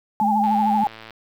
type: tone with vibrato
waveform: sine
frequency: 830.6 Hz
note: G#5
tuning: in tune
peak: -17 dBFS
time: 0.2-0.87 s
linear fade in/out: 0 ms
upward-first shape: sine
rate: 13 Hz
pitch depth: 85 cents each way
type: tone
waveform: sine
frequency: 213 Hz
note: G#3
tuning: 44 cents sharp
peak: -21 dBFS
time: 0.21-0.84 s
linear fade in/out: 5 ms
type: click train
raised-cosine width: 0.3 ms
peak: -23 dBFS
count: 75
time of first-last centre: 0.44-1.107 s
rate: 111 Hz
effects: 8-bit